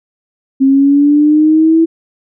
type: linear sweep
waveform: sine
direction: up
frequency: 266.3 to 329.6 Hz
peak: -5 dBFS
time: 0.6-1.86 s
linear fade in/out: 20 ms
effects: none